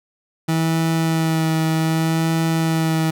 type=tone with vibrato; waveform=30% pulse; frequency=161.5 Hz; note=E3; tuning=35 cents flat; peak=-14 dBFS; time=0.48-3.11 s; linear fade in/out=10 ms; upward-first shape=sine; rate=0.65 Hz; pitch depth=17 cents each way; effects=none